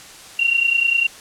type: tone pair together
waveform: sine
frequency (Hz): 2750 / 2780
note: F7 / F7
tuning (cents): -27 / -9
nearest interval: unison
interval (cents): 18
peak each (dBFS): -16 / -20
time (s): 0.39-1.07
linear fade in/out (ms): 5
effects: white hiss -40 dBFS RMS until 1.2 s + low-pass 9000 Hz 12 dB/octave